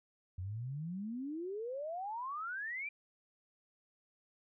sine exponential sweep, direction up, 87.3 to 2405 Hz, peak -38 dBFS, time 0.38-2.89 s, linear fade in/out 5 ms, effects none

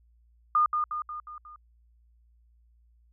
sine tone with echo, 1218 Hz, D#6, 37 cents flat, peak -19 dBFS, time 0.55-0.66 s, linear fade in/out 2 ms, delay 180 ms, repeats 5, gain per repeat -5 dB, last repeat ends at 1.56 s, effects added 58 Hz sine -59 dBFS peak until 3.12 s

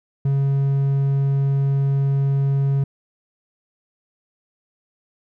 triangle tone, 138.1 Hz, C#3, 6 cents flat, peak -14 dBFS, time 0.25-2.84 s, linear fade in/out 5 ms, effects none

